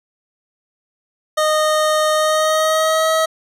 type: tone with pitch glide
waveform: 25% pulse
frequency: 617 to 639.9 Hz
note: D#5 to D#5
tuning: -15 to +48 cents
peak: -10 dBFS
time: 1.37-3.26 s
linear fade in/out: 10 ms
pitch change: +63 cents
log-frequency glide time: 2.13-3.1 s
effects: low-pass 12000 Hz 12 dB/octave